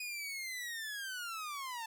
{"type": "linear sweep", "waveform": "sawtooth", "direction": "down", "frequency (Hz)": [2489, 880], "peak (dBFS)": -36, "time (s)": [0, 1.86], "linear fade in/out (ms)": 5, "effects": []}